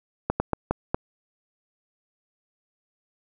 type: slowing click train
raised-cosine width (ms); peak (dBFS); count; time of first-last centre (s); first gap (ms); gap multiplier
1; -8; 5; 0.3-0.945; 100; 1.33
effects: none